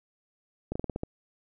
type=slowing click train; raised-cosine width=2 ms; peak=-18 dBFS; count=7; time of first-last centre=0.72-1.034 s; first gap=35 ms; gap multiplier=1.16; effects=none